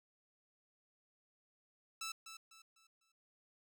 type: tone with echo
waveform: 10% pulse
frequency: 1318.5 Hz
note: E6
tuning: in tune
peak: -33 dBFS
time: 2.01-2.12 s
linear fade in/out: 5 ms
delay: 250 ms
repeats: 4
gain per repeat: -9 dB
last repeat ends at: 3.12 s
effects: none